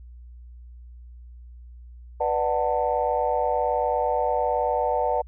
sine chord, B minor seventh, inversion none, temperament just, 493.9 / 592.7 / 740.8 / 889 Hz, B4 / D5 / F#5 / A5, 0 / +16 / +2 / +18 cents, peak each -26 dBFS, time 2.2-5.22 s, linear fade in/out 10 ms, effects tanh soft clip ceiling -10 dBFS + added 60 Hz sine -41 dBFS peak until 5.27 s

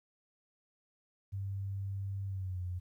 sine tone with pitch glide, 98.1 to 89.96 Hz, G2 to F#2, +2 to -48 cents, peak -35 dBFS, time 1.32-2.8 s, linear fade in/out 20 ms, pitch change -150 cents, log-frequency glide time 2.26-2.62 s, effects 12-bit

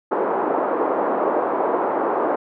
pink band-pass noise, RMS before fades -21 dBFS, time 0.11-2.36 s, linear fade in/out 10 ms, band 330 to 1100 Hz, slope 24 dB/octave, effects none

